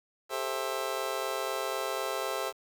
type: chord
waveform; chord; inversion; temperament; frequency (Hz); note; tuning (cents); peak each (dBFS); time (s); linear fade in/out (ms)
25% pulse; A minor seventh; third; just; 396 / 440 / 528 / 660; G4 / A4 / C5 / E5; +18 / 0 / +16 / +2; -34 / -35 / -32 / -33; 0.29-2.53; 50
effects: 9-bit